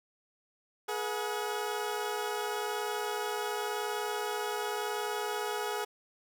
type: tone cluster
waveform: 20% pulse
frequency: 420.5 / 481.4 / 730 Hz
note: G#4 / B4 / F#5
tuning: +22 / -44 / -24 cents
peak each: -29 / -34 / -36 dBFS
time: 0.88-5.85 s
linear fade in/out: 10 ms
effects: none